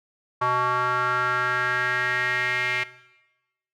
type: tone with band-pass filter sweep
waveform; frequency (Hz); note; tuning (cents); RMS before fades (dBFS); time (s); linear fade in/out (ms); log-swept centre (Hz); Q
square; 124.9; B2; +20; -24; 0.41-2.84; 10; 1100 to 2200; 4.5
effects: noise-tail reverb RT60 1.0 s tail -17 dB re dry